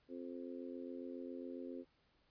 harmonic tone, 87.31 Hz, F2, in tune, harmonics 3 / 4 / 5 / 6, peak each -47 / -50 / -53 / -53 dBFS, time 0.08-1.85 s, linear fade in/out 50 ms, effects pink hiss -75 dBFS RMS until 2.3 s + resampled to 11025 Hz

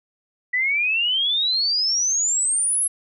sine exponential sweep, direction up, 1953 to 11100 Hz, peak -18 dBFS, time 0.53-2.88 s, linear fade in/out 10 ms, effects none

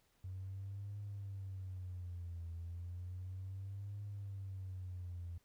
triangle tone with vibrato, 92.5 Hz, F#2, in tune, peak -39 dBFS, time 0.24-5.38 s, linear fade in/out 5 ms, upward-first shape triangle, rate 0.33 Hz, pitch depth 180 cents each way, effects tanh soft clip ceiling -40 dBFS + pink hiss -75 dBFS RMS until 5.44 s

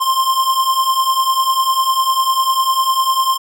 square beating tone pair, 1046.5 / 1056.5 Hz, C6 / C6, 0 / +16 cents, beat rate 10 Hz, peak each -19 / -15 dBFS, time 0-3.38 s, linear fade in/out 20 ms, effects none

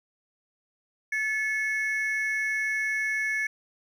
triangle ring-modulated tone, 1960 Hz, B6, 14 cents flat, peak -20 dBFS, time 1.12-3.47 s, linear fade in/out 5 ms, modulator 234 Hz, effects tanh soft clip ceiling -16 dBFS

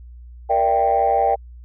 sine chord, E half-diminished seventh, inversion second, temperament equal with one note detuned, 466.2 / 587.3 / 672.7 / 784 Hz, Bb4 / D5 / E5 / G5, 0 / 0 / +35 / 0 cents, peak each -22 / -21 / -21 / -16 dBFS, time 0.49-1.36 s, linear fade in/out 20 ms, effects tanh soft clip ceiling -8 dBFS + added 60 Hz sine -37 dBFS peak until 1.64 s

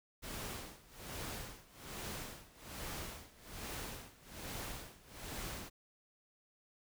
pink noise with tremolo, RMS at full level -43 dBFS, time 0.22-5.7 s, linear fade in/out 20 ms, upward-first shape sine, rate 1.2 Hz, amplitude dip 90%, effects none

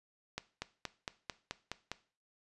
accelerating click train, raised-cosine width 0.2 ms, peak -20 dBFS, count 8, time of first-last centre 0.38-1.916 s, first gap 240 ms, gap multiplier 0.97, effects noise-tail reverb RT60 0.4 s tail -17 dB re dry + resampled to 24000 Hz

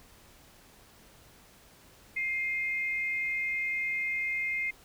sine tone pair together, 2110 / 2514 Hz, C7 / D#7, +14 / +17 cents, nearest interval minor third, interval 303 cents, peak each -29 / -39 dBFS, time 2.16-4.71 s, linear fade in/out 10 ms, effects pink hiss -57 dBFS RMS until 4.84 s

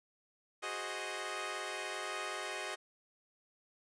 10% pulse chord, Ab dominant seventh, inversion third, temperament equal, 370 / 415.3 / 523.3 / 622.3 Hz, Gb4 / Ab4 / C5 / Eb5, 0 / 0 / 0 / 0 cents, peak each -36 / -36 / -38 / -34 dBFS, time 0.62-2.76 s, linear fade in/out 20 ms, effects resampled to 22050 Hz

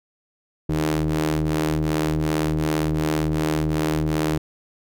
sawtooth ring-modulated tone, 77.78 Hz, D#2, in tune, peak -13 dBFS, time 0.69-4.38 s, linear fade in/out 5 ms, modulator 232 Hz, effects none

